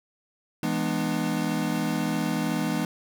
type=chord; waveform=square; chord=E dominant seventh; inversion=none; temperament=equal with one note detuned; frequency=164.81 / 207.7 / 246.9 / 300.9 Hz; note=E3 / G#3 / B3 / D4; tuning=0 / 0 / 0 / +42 cents; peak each=-31 dBFS; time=0.63-2.85 s; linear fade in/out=2 ms; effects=none